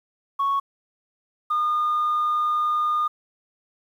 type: tone pair in turn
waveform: sine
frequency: 1108.7 / 1218.4 Hz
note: C#6 / D#6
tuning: 0 / -37 cents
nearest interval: major second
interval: 163 cents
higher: second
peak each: -18 dBFS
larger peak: neither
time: 0.39-0.6 / 1.5-3.08 s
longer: second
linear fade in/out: 10 ms
effects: tanh soft clip ceiling -17 dBFS + 9-bit